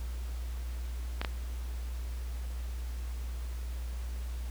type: clicks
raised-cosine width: 0.3 ms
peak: -16 dBFS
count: 2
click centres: 1.215 / 1.248 s
effects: added 60 Hz sine -34 dBFS peak until 4.5 s + pink hiss -52 dBFS RMS until 4.5 s